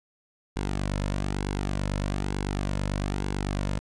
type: tone with flanger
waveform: sawtooth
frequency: 49 Hz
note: G1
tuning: in tune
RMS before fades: -29 dBFS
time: 0.56-3.79 s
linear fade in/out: 0 ms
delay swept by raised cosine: 1.6 to 2.6 ms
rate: 1.1 Hz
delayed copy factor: -0.5
effects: resampled to 22050 Hz